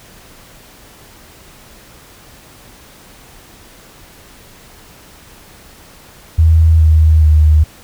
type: tone with pitch steps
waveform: sine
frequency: 80.7 / 78.77 / 76.88 Hz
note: E2 / D#2 / D#2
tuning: -36 / +22 / -20 cents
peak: -5 dBFS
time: 6.38-7.64 s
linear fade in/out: 10 ms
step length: 420 ms
effects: pink hiss -41 dBFS RMS until 7.83 s